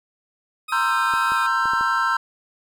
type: tone with vibrato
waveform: 20% pulse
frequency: 1244.5 Hz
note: D#6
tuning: in tune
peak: -25 dBFS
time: 0.68-1.47 s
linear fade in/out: 10 ms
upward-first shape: square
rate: 2.2 Hz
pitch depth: 15 cents each way
type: chord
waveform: triangle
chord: C dominant seventh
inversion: third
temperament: equal with one note detuned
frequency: 932.3 / 1046.5 / 1337.7 / 1568 Hz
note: Bb5 / C6 / E6 / G6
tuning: 0 / 0 / +25 / 0 cents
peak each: -24 / -23 / -20 / -22 dBFS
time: 0.72-2.17 s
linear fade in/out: 5 ms
type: clicks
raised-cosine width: 2 ms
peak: -24 dBFS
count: 5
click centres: 1.138 / 1.32 / 1.656 / 1.735 / 1.81 s
effects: none